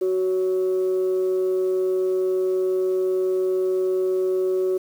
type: tone pair together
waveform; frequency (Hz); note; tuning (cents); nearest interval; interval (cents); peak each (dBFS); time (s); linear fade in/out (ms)
sine; 372.8 / 558.6; F#4 / C#5; +13 / +13; perfect fifth; 700; -18 / -30; 0.01-4.78; 10
effects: tanh soft clip ceiling -15 dBFS + 8-bit